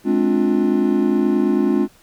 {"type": "chord", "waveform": "triangle", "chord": "D half-diminished seventh", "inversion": "second", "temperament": "just", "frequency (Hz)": [211.4, 264.3, 293.7, 352.4], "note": ["Ab3", "C4", "D4", "F4"], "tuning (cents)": [31, 18, 0, 16], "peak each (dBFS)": -18, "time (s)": [0.04, 1.88], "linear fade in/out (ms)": 50, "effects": ["pink hiss -52 dBFS RMS until 2.02 s"]}